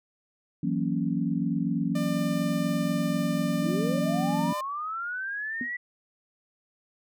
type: chord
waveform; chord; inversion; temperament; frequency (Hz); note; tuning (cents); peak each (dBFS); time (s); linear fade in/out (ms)
sine; F# dominant seventh; third; equal; 164.81 / 185 / 233.1 / 277.2; E3 / F#3 / A#3 / C#4; 0 / 0 / 0 / 0; -30; 0.63-4.53; 5
type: tone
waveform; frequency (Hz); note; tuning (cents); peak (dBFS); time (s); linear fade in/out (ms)
sawtooth; 598; D5; +31; -29; 1.95-4.61; 5
type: linear sweep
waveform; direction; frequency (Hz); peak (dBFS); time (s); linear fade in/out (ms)
sine; up; 277.2 to 1975.5; -30; 3.62-5.77; 10
type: tone with exponential decay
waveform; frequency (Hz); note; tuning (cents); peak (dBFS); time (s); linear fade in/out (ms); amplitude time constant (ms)
sine; 246.9; B3; 0; -27; 5.61-5.72; 2; 22
effects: none